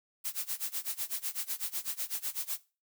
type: noise with tremolo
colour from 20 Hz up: blue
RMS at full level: -33 dBFS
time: 0.24-2.59 s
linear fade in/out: 20 ms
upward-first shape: sine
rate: 8 Hz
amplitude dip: 95%
effects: noise-tail reverb RT60 0.3 s tail -18 dB re dry